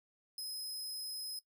sawtooth tone, 5090 Hz, D#8, 39 cents sharp, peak -37 dBFS, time 0.38-1.39 s, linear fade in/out 2 ms, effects noise-tail reverb RT60 0.1 s tail -20 dB re dry

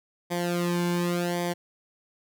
sawtooth tone with flanger, 174.61 Hz, F3, in tune, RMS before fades -27 dBFS, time 0.3-1.54 s, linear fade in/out 20 ms, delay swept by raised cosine 0.73 to 1.58 ms, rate 0.89 Hz, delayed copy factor -0.9, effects none

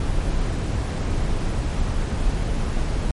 brown noise, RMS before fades -22 dBFS, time 0-3.11 s, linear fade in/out 2 ms, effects MP3 48 kbps

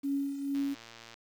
sine tone with tremolo, 278.8 Hz, C#4, 10 cents sharp, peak -27 dBFS, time 0.03-0.75 s, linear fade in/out 20 ms, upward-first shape triangle, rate 2.2 Hz, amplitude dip 65%
click train, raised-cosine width 0.2 ms, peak -31 dBFS, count 69, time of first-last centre 0.55-1.141 s, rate 115 Hz
effects 9-bit

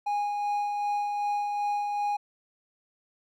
triangle tone with tremolo, 823 Hz, G#5, 16 cents flat, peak -23 dBFS, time 0.06-2.17 s, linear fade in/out 10 ms, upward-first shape sine, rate 2.6 Hz, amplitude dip 30%, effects none

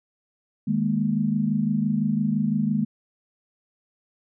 sine chord, D# suspended fourth, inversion none, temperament just, 155.56 / 207.4 / 233.3 Hz, D#3 / G#3 / A#3, 0 / -2 / +2 cents, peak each -27 / -23 / -25 dBFS, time 0.67-2.85 s, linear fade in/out 10 ms, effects none

